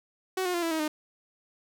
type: tone with pitch steps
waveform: sawtooth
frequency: 374.8 / 359.7 / 345.3 / 331.4 / 318.1 / 305.3 Hz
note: F#4 / F#4 / F4 / E4 / D#4 / D#4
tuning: +22 / -49 / -20 / +9 / +38 / -33 cents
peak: -23 dBFS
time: 0.37-0.88 s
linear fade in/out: 5 ms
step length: 85 ms
effects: none